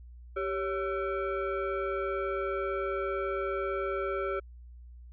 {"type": "tone with frequency modulation", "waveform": "sine", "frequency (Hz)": 392, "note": "G4", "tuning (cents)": 0, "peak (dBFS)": -29, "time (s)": [0.36, 4.4], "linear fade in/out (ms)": 10, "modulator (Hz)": 949, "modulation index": 1.2, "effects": ["added 60 Hz sine -46 dBFS peak until 5.12 s"]}